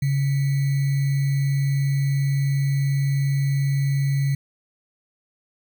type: tone with sample-and-hold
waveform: sine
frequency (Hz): 138.59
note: C#3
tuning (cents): 0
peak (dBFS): -18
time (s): 0.02-4.35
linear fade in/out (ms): 5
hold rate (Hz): 2100
effects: none